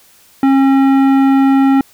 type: tone with tanh clipping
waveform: triangle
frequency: 270.9 Hz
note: C#4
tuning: 40 cents flat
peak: -9 dBFS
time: 0.43-1.81 s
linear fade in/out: 2 ms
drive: 18 dB
effects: white hiss -47 dBFS RMS until 1.93 s